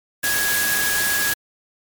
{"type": "tone in noise", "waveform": "sine", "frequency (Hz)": 1661.2, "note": "G#6", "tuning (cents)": 0, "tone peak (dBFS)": -21, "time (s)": [0.23, 1.34], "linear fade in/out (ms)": 10, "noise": "white", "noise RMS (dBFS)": -22, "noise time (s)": [0.23, 1.34], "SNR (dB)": -2, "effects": ["MP3 96 kbps"]}